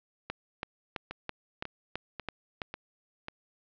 two click trains, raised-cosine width 0.3 ms, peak -17 / -21 dBFS, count 8 / 5, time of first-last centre 0.3-2.618 / 1.11-3.284 s, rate 3.02 / 1.84 Hz, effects low-pass 4000 Hz 12 dB/octave

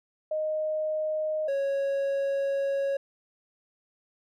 sine / triangle tone pair in turn, 620 / 552.4 Hz, D#5 / C#5, -6 / -6 cents, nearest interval major second, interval 200 cents, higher first, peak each -26 / -23 dBFS, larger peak second, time 0.31-1.48 / 1.48-2.97 s, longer second, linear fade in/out 5 ms, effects none

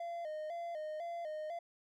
triangle tone with vibrato, 649 Hz, E5, 27 cents flat, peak -37 dBFS, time 0-1.59 s, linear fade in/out 5 ms, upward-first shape square, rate 2 Hz, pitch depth 92 cents each way, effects none

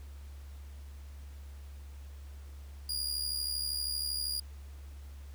sawtooth tone with amplitude modulation, 4847 Hz, D#8, 46 cents flat, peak -27 dBFS, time 2.89-4.4 s, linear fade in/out 5 ms, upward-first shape sine, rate 72.7 Hz, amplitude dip 60%, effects added 70 Hz sine -44 dBFS peak until 5.34 s + pink hiss -61 dBFS RMS until 5.34 s

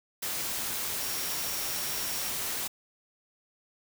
sine tone in noise, 5588 Hz, F8, in tune, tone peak -40 dBFS, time 1-2.3 s, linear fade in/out 10 ms, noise white, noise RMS -33 dBFS, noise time 0.22-2.68 s, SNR -10 dB, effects none

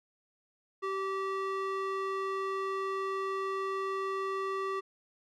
square tone with band-pass filter, 386.7 Hz, G4, 24 cents flat, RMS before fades -34 dBFS, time 0.82-4.81 s, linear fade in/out 20 ms, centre 1000 Hz, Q 1.3, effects none

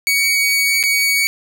sawtooth tone with dropouts, 2249 Hz, C#7, 24 cents sharp, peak -10 dBFS, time 0.07-1.27 s, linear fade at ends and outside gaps 0 ms, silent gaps 0.829-0.837 s, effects none

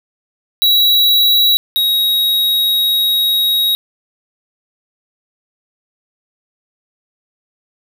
square tone pair in turn, 3893 / 3797 Hz, B7 / A#7, -26 / +31 cents, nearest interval unison, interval 43 cents, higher first, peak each -9 / -12 dBFS, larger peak first, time 0.62-1.57 / 1.76-3.75 s, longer second, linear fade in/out 0 ms, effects 7-bit

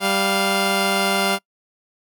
10% pulse tone pair together, 195.77 / 698.5 Hz, G3 / F5, -2 / 0 cents, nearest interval octave + minor seventh, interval 2202 cents, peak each -12 dBFS, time 0-1.39 s, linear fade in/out 50 ms, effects noise-tail reverb RT60 0.1 s tail -25 dB re dry

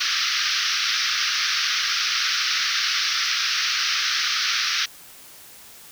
white band-pass noise, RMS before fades -23 dBFS, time 0-4.86 s, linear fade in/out 10 ms, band 1200 to 5900 Hz, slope 96 dB/octave, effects white hiss -45 dBFS RMS until 5.91 s

